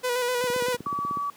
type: tone with vibrato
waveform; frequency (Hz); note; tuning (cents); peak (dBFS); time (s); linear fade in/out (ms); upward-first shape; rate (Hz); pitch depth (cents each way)
sawtooth; 493.9; B4; 0; -20; 0.03-0.77; 20; square; 7.9; 32
type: click train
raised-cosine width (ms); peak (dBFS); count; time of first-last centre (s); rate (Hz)
3; -21; 13; 0.44-1.172; 16.4
type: tone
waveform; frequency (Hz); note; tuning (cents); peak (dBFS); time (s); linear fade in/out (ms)
sine; 1144; D6; -46; -26; 0.86-1.3; 2
effects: pink hiss -52 dBFS RMS until 1.36 s + high-pass 150 Hz 12 dB/octave